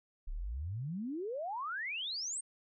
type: exponential sweep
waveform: sine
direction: up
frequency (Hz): 30.17 to 8800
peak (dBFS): -36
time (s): 0.27-2.41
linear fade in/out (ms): 10
effects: none